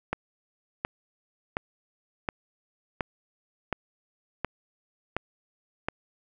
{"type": "click train", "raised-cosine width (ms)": 0.5, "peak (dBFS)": -12, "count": 9, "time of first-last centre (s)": [0.13, 5.885], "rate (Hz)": 1.39, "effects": []}